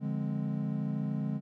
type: chord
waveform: triangle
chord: D half-diminished seventh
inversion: none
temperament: equal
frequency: 146.83 / 174.61 / 207.7 / 261.6 Hz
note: D3 / F3 / Ab3 / C4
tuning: 0 / 0 / 0 / 0 cents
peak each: -32 / -37 / -32 / -38 dBFS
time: 0-1.41 s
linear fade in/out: 50 ms
effects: none